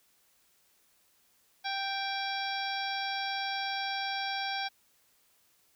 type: harmonic tone with a mistuned harmonic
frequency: 784 Hz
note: G5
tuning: in tune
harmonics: 1 / 2 / 3 / 4 / 5 / 6 / 7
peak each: -35 / -38 / -40 / -41 / -42 / -43 / -43 dBFS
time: 1.64-4.69 s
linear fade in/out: 20 ms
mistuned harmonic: 4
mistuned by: +93 cents
effects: white hiss -68 dBFS RMS until 5.75 s